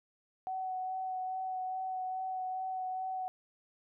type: tone with vibrato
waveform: sine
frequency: 749 Hz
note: F#5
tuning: 21 cents sharp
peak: -34 dBFS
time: 0.47-3.28 s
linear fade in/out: 0 ms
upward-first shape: sine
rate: 2.4 Hz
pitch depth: 14 cents each way
effects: none